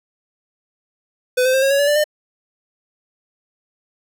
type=tone with pitch steps; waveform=square; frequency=503 / 516.2 / 529.8 / 543.8 / 558.1 / 572.8 / 587.9 / 603.4 Hz; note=B4 / C5 / C5 / C#5 / C#5 / D5 / D5 / D5; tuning=+32 / -23 / +22 / -33 / +12 / -43 / +2 / +47 cents; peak=-14 dBFS; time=1.37-2.042 s; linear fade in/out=10 ms; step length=84 ms; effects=none